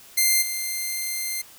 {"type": "tone with level steps", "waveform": "5% pulse", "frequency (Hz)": 2093, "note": "C7", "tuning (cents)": 0, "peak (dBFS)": [-7, -16], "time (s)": [0.17, 1.42], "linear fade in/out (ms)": 10, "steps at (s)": 0.41, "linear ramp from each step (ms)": 20, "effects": ["white hiss -48 dBFS RMS until 1.58 s"]}